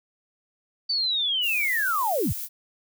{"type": "linear sweep", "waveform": "sine", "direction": "down", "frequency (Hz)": [4609, 49.17], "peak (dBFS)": -22, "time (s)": [0.89, 2.33], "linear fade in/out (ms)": 10}
{"type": "noise", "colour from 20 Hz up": "violet", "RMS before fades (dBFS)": -33, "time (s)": [1.41, 2.49], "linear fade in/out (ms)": 50}
{"effects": []}